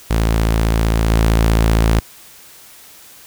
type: tone with level steps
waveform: sawtooth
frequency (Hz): 55.4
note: A1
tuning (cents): +13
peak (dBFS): -9 / -7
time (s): 0.1-2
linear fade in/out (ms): 10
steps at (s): 1.09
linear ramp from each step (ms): 20
effects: white hiss -42 dBFS RMS until 3.26 s